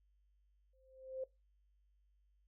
sine tone with exponential growth, 523.3 Hz, C5, in tune, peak -37 dBFS, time 0.73-1.24 s, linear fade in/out 5 ms, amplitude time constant 110 ms, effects noise-tail reverb RT60 0.2 s tail -19 dB re dry + added 50 Hz sine -70 dBFS peak until 2.47 s

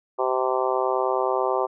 harmonic tone, 129.2 Hz, C3, 21 cents flat, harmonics 3 / 4 / 5 / 6 / 7 / 8 / 9, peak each -26 / -27 / -28 / -29 / -29 / -30 / -31 dBFS, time 0.18-1.67 s, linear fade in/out 20 ms, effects none

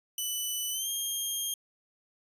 10% pulse tone with pitch glide, 2984 to 3217 Hz, F#7 to G7, +14 to +44 cents, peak -23 dBFS, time 0.18-1.54 s, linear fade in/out 2 ms, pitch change +130 cents, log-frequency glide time 0.71-0.89 s, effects resampled to 32000 Hz

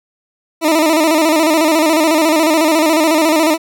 20% pulse tone with vibrato, 315.7 Hz, D#4, 25 cents sharp, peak -5 dBFS, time 0.61-3.58 s, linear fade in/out 50 ms, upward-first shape square, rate 14 Hz, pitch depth 68 cents each way, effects none

